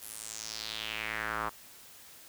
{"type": "tone with band-pass filter sweep", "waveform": "square", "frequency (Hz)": 55, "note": "A1", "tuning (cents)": 0, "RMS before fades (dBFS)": -38, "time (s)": [0.01, 1.5], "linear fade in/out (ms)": 20, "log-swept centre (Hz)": [12000, 1100], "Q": 3.1, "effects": ["white hiss -53 dBFS RMS until 2.28 s"]}